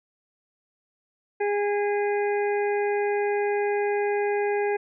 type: harmonic tone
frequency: 410 Hz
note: G#4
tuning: 22 cents flat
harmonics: 1 / 2 / 4 / 5 / 6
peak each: -23 / -29 / -35 / -37 / -39 dBFS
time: 1.4-4.77 s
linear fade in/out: 10 ms
effects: none